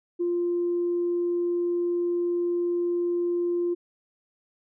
sine tone, 348.6 Hz, F4, 3 cents flat, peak -22 dBFS, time 0.19-3.75 s, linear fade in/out 20 ms, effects tanh soft clip ceiling -18 dBFS

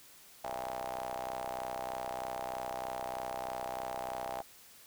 sawtooth ring-modulated tone, 63.2 Hz, B1, 41 cents sharp, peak -30 dBFS, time 0.44-4.42 s, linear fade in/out 5 ms, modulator 741 Hz, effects white hiss -57 dBFS RMS until 4.86 s

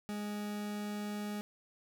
40% pulse tone, 207.7 Hz, G#3, in tune, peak -36 dBFS, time 0.09-1.41 s, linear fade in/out 0 ms, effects none

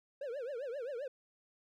triangle tone with vibrato, 519 Hz, C5, 14 cents flat, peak -36 dBFS, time 0.21-1.08 s, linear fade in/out 5 ms, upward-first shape triangle, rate 7.6 Hz, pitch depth 270 cents each way, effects none

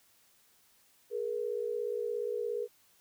sine tone pair together, 420.2 / 477.3 Hz, G#4 / A#4, +20 / +41 cents, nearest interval major second, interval 221 cents, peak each -35 / -34 dBFS, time 1.1-2.68 s, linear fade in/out 50 ms, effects white hiss -66 dBFS RMS until 3 s

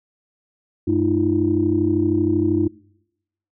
sine tone cluster, 96.7 / 214.5 / 308 / 340.8 Hz, G2 / A3 / D#4 / F4, -23 / -44 / -17 / -42 cents, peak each -23 / -27 / -19 / -20 dBFS, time 0.87-2.68 s, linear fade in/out 10 ms, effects noise-tail reverb RT60 0.9 s tail -24 dB re dry + tanh soft clip ceiling -6 dBFS

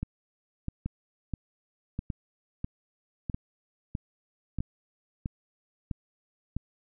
two click trains, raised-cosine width 5 ms, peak -19 / -19 dBFS, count 11 / 4, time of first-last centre 0.03-6.566 / 0.86-4.587 s, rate 1.53 / 0.805 Hz, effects none

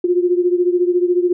sine beating tone pair, 352.4 / 366.4 Hz, F4 / F#4, +16 / -17 cents, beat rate 14 Hz, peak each -14 / -18 dBFS, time 0.04-1.33 s, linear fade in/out 5 ms, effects none

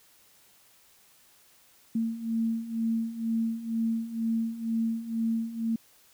sine beating tone pair, 225.4 / 227.5 Hz, A3 / A#3, +42 / -42 cents, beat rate 2.1 Hz, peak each -32 / -28 dBFS, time 1.95-5.76 s, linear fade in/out 5 ms, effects white hiss -60 dBFS RMS until 6.13 s

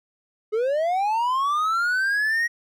triangle linear sweep, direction up, 415.3 to 1900 Hz, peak -18 dBFS, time 0.52-2.48 s, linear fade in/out 20 ms, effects none

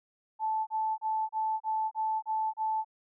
sine tone bursts, 875 Hz, A5, 10 cents flat, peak -27 dBFS, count 8, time 0.39-2.847 s, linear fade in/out 50 ms, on 280 ms, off 31 ms, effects none

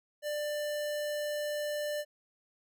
square tone, 593 Hz, D5, 17 cents sharp, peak -33 dBFS, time 0.22-2.05 s, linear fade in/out 50 ms, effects none

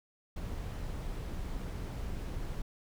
brown noise, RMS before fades -38 dBFS, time 0.36-2.62 s, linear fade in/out 5 ms, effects none

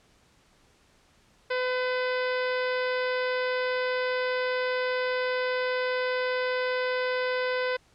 harmonic tone with a mistuned harmonic, 505 Hz, B4, 39 cents sharp, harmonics 1 / 2 / 3 / 4 / 5 / 6 / 7 / 8 / 9 / 10, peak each -27 / -35 / -33 / -36 / -41 / -45 / -44 / -46 / -47 / -47 dBFS, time 1.5-7.77 s, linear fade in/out 10 ms, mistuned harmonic 9, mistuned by +21 cents, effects pink hiss -62 dBFS RMS until 7.94 s + low-pass 8000 Hz 12 dB/octave

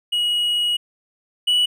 triangle tone pair in turn, 2904 / 2945 Hz, F#7 / F#7, -33 / -9 cents, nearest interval unison, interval 24 cents, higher second, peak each -16 / -13 dBFS, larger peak second, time 0.12-0.77 / 1.47-1.66 s, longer first, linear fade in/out 10 ms, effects none

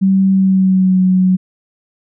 sine tone with pitch glide, 192.2 to 185.33 Hz, G3 to F#3, -34 to +3 cents, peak -8 dBFS, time 0.01-1.37 s, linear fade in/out 20 ms, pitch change -63 cents, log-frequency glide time 0.31-1.01 s, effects none

